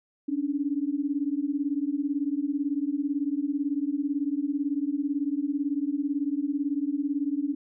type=beating tone pair; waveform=sine; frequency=277.2 / 295.2 Hz; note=C#4 / D4; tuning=0 / +9 cents; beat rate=18 Hz; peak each=-28 dBFS; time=0.28-7.55 s; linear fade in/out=10 ms; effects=none